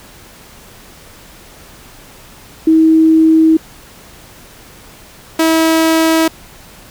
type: tone pair in turn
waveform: sine / sawtooth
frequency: 320 / 323.3 Hz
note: D#4 / E4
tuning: +49 / -34 cents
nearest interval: unison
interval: 17 cents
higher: second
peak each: -5 dBFS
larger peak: neither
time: 2.67-3.57 / 5.39-6.28 s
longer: first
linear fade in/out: 5 ms
effects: pink hiss -39 dBFS RMS until 6.9 s